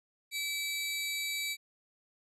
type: tone pair together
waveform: sawtooth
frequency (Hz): 2299 / 3871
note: D7 / B7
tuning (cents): -37 / -35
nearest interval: major sixth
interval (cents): 902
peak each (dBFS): -31 / -35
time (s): 0.31-1.57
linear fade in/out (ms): 50
effects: resampled to 32000 Hz